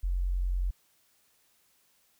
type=tone; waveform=sine; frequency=45.1 Hz; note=F#1; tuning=44 cents flat; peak=-26 dBFS; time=0.03-0.71 s; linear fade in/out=10 ms; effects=white hiss -68 dBFS RMS until 2.19 s